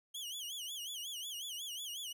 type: tone with vibrato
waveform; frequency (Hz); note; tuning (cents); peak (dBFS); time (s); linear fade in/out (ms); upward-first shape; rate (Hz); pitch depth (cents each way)
sawtooth; 3136; G7; 0; -38; 0.14-2.13; 10; sine; 5.5; 170
effects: none